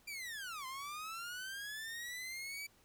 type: linear two-way sweep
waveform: sawtooth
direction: down then up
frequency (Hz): 2393 to 1025 to 2313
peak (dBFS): -39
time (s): 0.07-2.67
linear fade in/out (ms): 10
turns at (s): 0.66
effects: pink hiss -68 dBFS RMS until 2.84 s